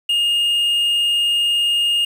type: tone with quantisation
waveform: triangle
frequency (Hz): 2839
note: F7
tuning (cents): +28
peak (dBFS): -13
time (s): 0.09-2.05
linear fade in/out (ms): 5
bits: 7
effects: none